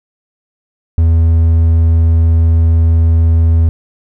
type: tone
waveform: triangle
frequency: 82.1 Hz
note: E2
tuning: 6 cents flat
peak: -4 dBFS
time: 0.98-3.69 s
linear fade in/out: 0 ms
effects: none